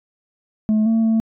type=tone with pitch steps; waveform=sine; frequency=215.8 / 225.3 / 223.4 Hz; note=A3 / A3 / A3; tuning=-33 / +41 / +27 cents; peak=-11 dBFS; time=0.69-1.2 s; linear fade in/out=0 ms; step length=170 ms; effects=tanh soft clip ceiling -13 dBFS